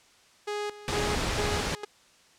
sawtooth tone with tremolo, 415.3 Hz, G#4, in tune, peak -26 dBFS, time 0.47-1.85 s, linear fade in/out 10 ms, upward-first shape square, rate 2.2 Hz, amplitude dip 80%
pink noise, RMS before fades -29 dBFS, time 0.88-1.75 s, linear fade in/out 0 ms
effects white hiss -59 dBFS RMS until 2.38 s + low-pass 7000 Hz 12 dB/octave

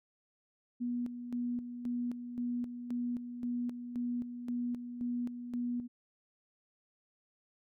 sine tone with tremolo, 242.6 Hz, B3, 31 cents flat, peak -32 dBFS, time 0.8-5.88 s, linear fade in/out 20 ms, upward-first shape square, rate 1.9 Hz, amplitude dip 60%, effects none

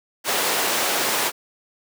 pink high-pass noise, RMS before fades -22 dBFS, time 0.24-1.32 s, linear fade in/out 50 ms, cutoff 440 Hz, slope 12 dB/octave, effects none

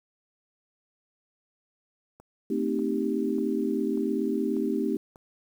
click train, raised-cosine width 1 ms, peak -35 dBFS, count 6, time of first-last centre 2.2-5.159 s, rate 1.69 Hz
sine chord, A half-diminished seventh, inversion none, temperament equal with one note detuned, 224.4 / 261.6 / 311.1 / 392 Hz, A3 / C4 / Eb4 / G4, +34 / 0 / 0 / 0 cents, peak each -30 dBFS, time 2.5-4.97 s, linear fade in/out 5 ms
effects 9-bit

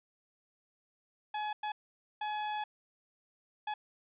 40% pulse tone bursts at uneven times, 846 Hz, G#5, 32 cents sharp, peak -33 dBFS, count 4, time 1.34-1.53 / 1.63-1.72 / 2.21-2.64 / 3.67-3.74 s, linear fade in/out 5 ms, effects resampled to 8000 Hz + 12-bit

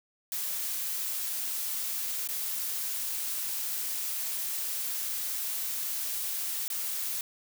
blue noise with dropouts, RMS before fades -33 dBFS, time 0.32-7.21 s, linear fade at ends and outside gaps 1 ms, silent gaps 2.275-2.288 / 6.68-6.701 s, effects none

